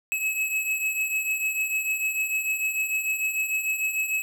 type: beating tone pair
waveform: square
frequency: 2570 / 2576.7 Hz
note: E7 / E7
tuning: -45 / -40 cents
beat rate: 6.7 Hz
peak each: -32 / -26 dBFS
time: 0.12-4.22 s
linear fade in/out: 0 ms
effects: none